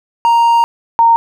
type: tone pair in turn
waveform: triangle / sine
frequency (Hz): 932.3 / 923.2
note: A#5 / A#5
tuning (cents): 0 / -17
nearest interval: unison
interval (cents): 17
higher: first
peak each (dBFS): -5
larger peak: neither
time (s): 0.25-0.64 / 0.99-1.16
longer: first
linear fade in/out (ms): 0
effects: none